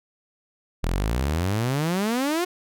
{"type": "exponential sweep", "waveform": "sawtooth", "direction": "up", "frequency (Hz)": [38.89, 367.7], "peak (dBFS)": -18, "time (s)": [0.83, 2.45], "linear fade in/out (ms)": 10, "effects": []}